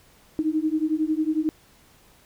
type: beating tone pair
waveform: sine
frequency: 306.7 / 317.7 Hz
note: D#4 / D#4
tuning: -25 / +36 cents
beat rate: 11 Hz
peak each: -24 dBFS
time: 0.39-1.49 s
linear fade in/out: 0 ms
effects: pink hiss -56 dBFS RMS until 2.25 s